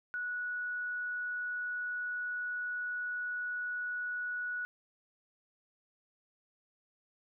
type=tone; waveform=sine; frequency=1468 Hz; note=F#6; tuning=14 cents flat; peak=-34 dBFS; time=0.14-4.65 s; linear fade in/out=0 ms; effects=none